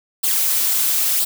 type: noise with flanger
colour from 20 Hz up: blue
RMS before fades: -18 dBFS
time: 0.23-1.25 s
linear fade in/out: 10 ms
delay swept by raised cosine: 0.23 to 5.83 ms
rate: 1 Hz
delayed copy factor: +0.55
effects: none